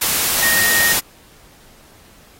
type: tone in noise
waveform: sine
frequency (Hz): 1860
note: A#6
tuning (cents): -4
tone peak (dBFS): -15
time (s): 0.42-0.93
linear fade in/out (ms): 10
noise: white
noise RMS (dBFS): -17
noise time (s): 0.01-1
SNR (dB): -1
effects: pink hiss -48 dBFS RMS until 2.39 s + AAC 48 kbps